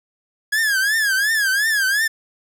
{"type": "tone with vibrato", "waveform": "45% pulse", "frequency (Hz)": 1661.2, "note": "G#6", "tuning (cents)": 0, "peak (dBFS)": -16, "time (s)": [0.52, 2.08], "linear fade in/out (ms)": 10, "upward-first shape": "triangle", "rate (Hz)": 2.8, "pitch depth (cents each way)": 170, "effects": []}